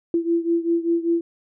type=beating tone pair; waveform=sine; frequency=335.5 / 340.6 Hz; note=E4 / F4; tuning=+31 / -43 cents; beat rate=5.1 Hz; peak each=-20 / -23 dBFS; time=0.14-1.21 s; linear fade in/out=2 ms; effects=none